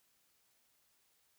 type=silence; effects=white hiss -74 dBFS RMS until 1.38 s